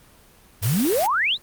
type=exponential sweep; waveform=sine; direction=up; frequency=87.31 to 4191 Hz; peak=-18 dBFS; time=0.61-1.38 s; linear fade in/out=50 ms
type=noise; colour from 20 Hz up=white; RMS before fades=-28 dBFS; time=0.62-1.07 s; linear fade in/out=10 ms
effects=pink hiss -52 dBFS RMS until 1.42 s + Opus 24 kbps